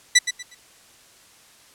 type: tone with echo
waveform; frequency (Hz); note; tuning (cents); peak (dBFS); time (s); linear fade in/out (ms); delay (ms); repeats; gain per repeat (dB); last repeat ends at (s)
15% pulse; 1975.5; B6; 0; -4; 0.15-0.19; 10; 120; 3; -11; 0.55
effects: white hiss -52 dBFS RMS until 1.74 s + low-pass 10000 Hz 12 dB/octave